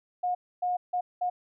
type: tone bursts at uneven times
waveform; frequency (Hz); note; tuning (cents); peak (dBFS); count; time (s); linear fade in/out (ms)
sine; 720; F#5; -47; -25; 4; 0.23-0.35 / 0.62-0.77 / 0.93-1.01 / 1.21-1.3; 10
effects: none